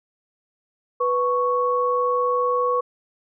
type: tone pair together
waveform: sine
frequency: 493.9 / 1108.8 Hz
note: B4 / C#6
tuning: 0 / 0 cents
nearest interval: octave + major second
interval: 1400 cents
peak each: -21 / -21 dBFS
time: 1-2.81 s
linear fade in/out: 10 ms
effects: none